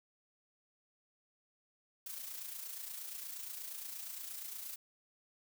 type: noise with amplitude modulation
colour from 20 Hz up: blue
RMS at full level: -43 dBFS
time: 2.06-4.76 s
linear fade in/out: 5 ms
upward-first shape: sine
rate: 28.5 Hz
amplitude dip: 50%
effects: none

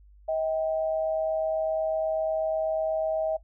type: tone pair together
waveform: sine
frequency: 636.9 / 785 Hz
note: D#5 / G5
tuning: +40 / +2 cents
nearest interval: major third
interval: 362 cents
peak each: -25 / -34 dBFS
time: 0.28-3.37 s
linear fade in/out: 10 ms
effects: noise-tail reverb RT60 0.1 s tail -17 dB re dry + added 50 Hz sine -51 dBFS peak until 3.43 s

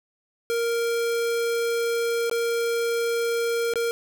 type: tone with dropouts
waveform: square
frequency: 466.2 Hz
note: A#4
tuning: in tune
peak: -23 dBFS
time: 0.5-3.91 s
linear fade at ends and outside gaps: 0 ms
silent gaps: 2.297-2.313 / 3.737-3.757 s
effects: none

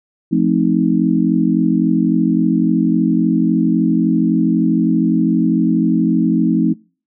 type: chord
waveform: sine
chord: F dominant seventh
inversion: none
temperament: just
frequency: 174.61 / 218.3 / 261.9 / 314.3 Hz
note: F3 / A3 / C4 / Eb4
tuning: 0 / -13 / +2 / +18 cents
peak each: -17 dBFS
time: 0.31-6.74 s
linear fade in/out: 20 ms
effects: noise-tail reverb RT60 0.4 s tail -26 dB re dry

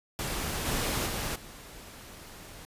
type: noise with level steps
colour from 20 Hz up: pink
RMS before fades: -33 / -30 / -33 / -47 dBFS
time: 0.19-2.65 s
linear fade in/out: 0 ms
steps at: 0.65 / 1.06 / 1.35 s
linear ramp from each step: 10 ms
effects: resampled to 32000 Hz

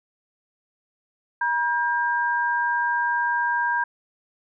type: tone pair together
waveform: sine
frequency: 955.5 / 1600 Hz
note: A#5 / G6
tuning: +43 / +35 cents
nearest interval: major sixth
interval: 892 cents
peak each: -23 / -23 dBFS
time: 1.41-3.84 s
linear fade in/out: 5 ms
effects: none

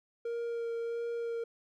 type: tone with vibrato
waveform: triangle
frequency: 466.2 Hz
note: A#4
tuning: in tune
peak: -31 dBFS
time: 0.25-1.44 s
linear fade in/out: 5 ms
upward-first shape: sine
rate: 1.5 Hz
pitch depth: 11 cents each way
effects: none

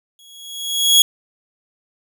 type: tone with exponential growth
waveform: sawtooth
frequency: 3332 Hz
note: G#7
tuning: 5 cents sharp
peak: -3 dBFS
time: 0.19-1.02 s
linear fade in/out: 1 ms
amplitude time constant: 180 ms
effects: none

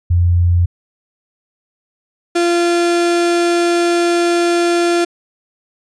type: tone pair in turn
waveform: sine / 35% pulse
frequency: 87.31 / 344.8 Hz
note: F2 / F4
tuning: 0 / -22 cents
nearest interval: 2 octaves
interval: 2378 cents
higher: second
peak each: -9 / -10 dBFS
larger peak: first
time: 0.1-0.66 / 2.35-5.05 s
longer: second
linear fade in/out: 10 ms
effects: resampled to 22050 Hz

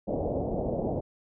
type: low-pass noise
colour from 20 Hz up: white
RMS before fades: -30 dBFS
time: 0.07-1.01 s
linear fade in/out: 20 ms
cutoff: 700 Hz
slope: 48 dB/octave
effects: none

